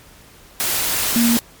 sine tone in noise, 234.4 Hz, A#3, 10 cents sharp, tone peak -13 dBFS, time 1.16-1.37 s, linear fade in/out 0 ms, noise white, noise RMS -20 dBFS, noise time 0.6-1.39 s, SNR +4 dB, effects pink hiss -46 dBFS RMS until 1.6 s + MP3 96 kbps

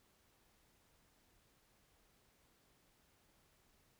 silence, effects pink hiss -73 dBFS RMS until 3.99 s

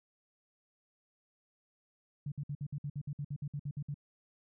sine tone bursts, 144.1 Hz, D3, 33 cents flat, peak -35 dBFS, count 15, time 2.26-3.943 s, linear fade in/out 5 ms, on 59 ms, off 57 ms, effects none

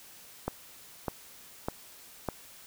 click train, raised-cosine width 1 ms, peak -16 dBFS, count 4, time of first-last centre 0.48-2.287 s, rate 1.66 Hz, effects white hiss -52 dBFS RMS until 2.66 s

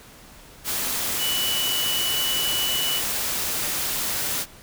sine tone in noise, 2960 Hz, F#7, in tune, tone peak -24 dBFS, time 1.18-3.02 s, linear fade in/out 50 ms, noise white, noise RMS -26 dBFS, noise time 0.64-4.46 s, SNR -1 dB, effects pink hiss -47 dBFS RMS until 4.62 s

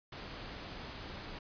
pink noise, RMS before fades -45 dBFS, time 0.12-1.39 s, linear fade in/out 5 ms, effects resampled to 11025 Hz

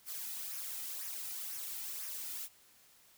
blue noise with flanger, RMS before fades -42 dBFS, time 0.05-2.49 s, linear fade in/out 50 ms, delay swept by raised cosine 0.24 to 1.84 ms, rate 2 Hz, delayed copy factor -0.55, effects white hiss -64 dBFS RMS until 3.17 s

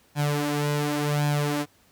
sawtooth tone with flanger, 146.83 Hz, D3, in tune, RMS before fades -25 dBFS, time 0.15-1.66 s, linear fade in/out 50 ms, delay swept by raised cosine 1.2 to 4.8 ms, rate 0.9 Hz, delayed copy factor +0.7, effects pink hiss -60 dBFS RMS until 1.91 s + high-pass 60 Hz 12 dB/octave

